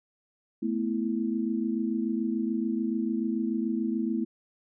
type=chord; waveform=sine; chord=A suspended second; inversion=none; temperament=equal; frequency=220 / 246.9 / 329.6 Hz; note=A3 / B3 / E4; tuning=0 / 0 / 0 cents; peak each=-29 / -31 / -31 dBFS; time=0.62-4.25 s; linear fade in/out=10 ms; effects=none